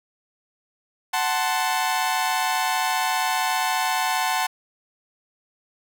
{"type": "chord", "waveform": "sawtooth", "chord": "F# diminished", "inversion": "none", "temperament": "equal with one note detuned", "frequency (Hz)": [745.1, 880, 1046.5], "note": ["F#5", "A5", "C6"], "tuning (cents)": [12, 0, 0], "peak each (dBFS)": [-21, -21, -24], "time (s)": [1.13, 4.47], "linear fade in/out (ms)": 10, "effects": []}